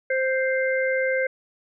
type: harmonic tone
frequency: 523.3 Hz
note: C5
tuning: in tune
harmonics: 1 / 3 / 4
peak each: -22 / -27 / -28 dBFS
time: 0.1-1.27 s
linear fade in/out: 5 ms
effects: none